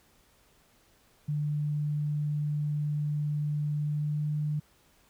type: tone with pitch glide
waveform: sine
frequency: 148.5 to 149.97 Hz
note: D3 to D3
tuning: +20 to +37 cents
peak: -27 dBFS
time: 1.28-4.6 s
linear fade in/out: 10 ms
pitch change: +17 cents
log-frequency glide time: 3.78-4.31 s
effects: pink hiss -64 dBFS RMS until 5.09 s